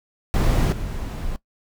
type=noise with level steps; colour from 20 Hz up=brown; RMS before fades=-17 / -28 dBFS; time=0.34-1.36 s; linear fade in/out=0 ms; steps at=0.72 s; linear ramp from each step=5 ms; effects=noise-tail reverb RT60 0.1 s tail -19 dB re dry